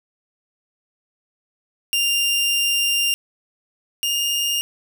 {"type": "tone pair in turn", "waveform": "sawtooth", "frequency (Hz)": [2794, 2825], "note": ["F7", "F7"], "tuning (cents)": [0, 19], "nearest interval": "unison", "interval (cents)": 19, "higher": "second", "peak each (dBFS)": [-14, -16], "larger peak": "first", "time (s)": [[1.93, 3.14], [4.03, 4.61]], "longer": "first", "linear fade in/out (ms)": 0, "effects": []}